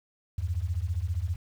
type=beating tone pair; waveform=sine; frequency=79.4 / 94.4 Hz; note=D#2 / F#2; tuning=+36 / +35 cents; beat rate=15 Hz; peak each=-30 / -30 dBFS; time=0.38-1.36 s; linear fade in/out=5 ms; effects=9-bit